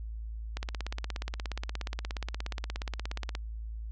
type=click train; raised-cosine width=0.2 ms; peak=-18 dBFS; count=48; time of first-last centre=0.57-3.351 s; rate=16.9 Hz; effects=added 55 Hz sine -36 dBFS peak until 3.91 s + low-pass 6000 Hz 12 dB/octave